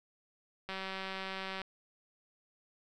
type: click train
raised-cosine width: 0.3 ms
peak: -24 dBFS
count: 178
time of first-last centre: 0.69-1.617 s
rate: 191 Hz
effects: none